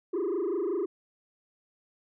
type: tone with frequency modulation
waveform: sine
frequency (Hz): 372.5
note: F#4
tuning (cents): +12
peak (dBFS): -24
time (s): 0.13-0.86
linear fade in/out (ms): 10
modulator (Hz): 25.4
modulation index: 1.8
effects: tanh soft clip ceiling -26 dBFS